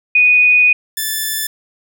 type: tone pair in turn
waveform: sine / 5% pulse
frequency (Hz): 2478 / 1752.2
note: D#7 / A6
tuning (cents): -8 / -8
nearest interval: tritone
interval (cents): 600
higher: first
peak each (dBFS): -7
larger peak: neither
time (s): 0.15-0.73 / 0.97-1.47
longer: first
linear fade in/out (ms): 5
effects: none

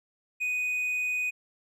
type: tone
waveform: triangle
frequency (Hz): 2489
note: D#7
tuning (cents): 0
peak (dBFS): -25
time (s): 0.4-1.31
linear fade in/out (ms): 20
effects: none

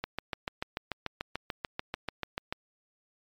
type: click train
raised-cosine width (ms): 0.3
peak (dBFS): -16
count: 18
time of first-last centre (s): 0.04-2.525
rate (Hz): 6.84
effects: MP3 96 kbps

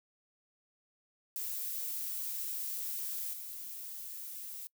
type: noise with level steps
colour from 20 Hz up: violet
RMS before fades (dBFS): -38 / -44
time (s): 1.36-4.67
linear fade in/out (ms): 0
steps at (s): 3.33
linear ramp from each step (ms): 5
effects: noise-tail reverb RT60 0.1 s tail -25 dB re dry

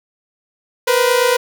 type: tone pair together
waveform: sawtooth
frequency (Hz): 478.5 / 507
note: A#4 / B4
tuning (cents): +45 / +45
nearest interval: minor second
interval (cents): 100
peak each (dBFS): -11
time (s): 0.87-1.37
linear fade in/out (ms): 10
effects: none

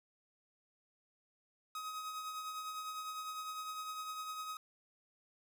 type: tone with tremolo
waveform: 45% pulse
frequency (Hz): 1263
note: D#6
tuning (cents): +26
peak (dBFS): -39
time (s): 1.75-4.57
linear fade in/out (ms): 2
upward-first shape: triangle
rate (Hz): 9.9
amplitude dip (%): 45
effects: none

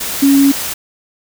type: tone in noise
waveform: sine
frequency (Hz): 277.2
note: C#4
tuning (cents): 0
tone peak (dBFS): -6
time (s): 0.22-0.52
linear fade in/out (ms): 10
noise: white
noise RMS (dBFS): -21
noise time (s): 0-0.74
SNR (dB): +12
effects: none

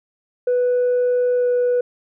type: tone with pitch glide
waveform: sine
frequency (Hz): 493.9 to 491.1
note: B4 to B4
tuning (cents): 0 to -10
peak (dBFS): -13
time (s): 0.47-1.81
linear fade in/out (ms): 5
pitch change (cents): -10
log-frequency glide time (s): 1.36-1.47
effects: tanh soft clip ceiling -13 dBFS

